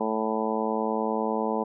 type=harmonic tone; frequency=110 Hz; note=A2; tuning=in tune; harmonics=2 / 3 / 4 / 5 / 6 / 7 / 8 / 9; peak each=-30 / -35 / -30 / -33 / -36 / -34 / -33 / -34 dBFS; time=0-1.64 s; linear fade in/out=10 ms; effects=none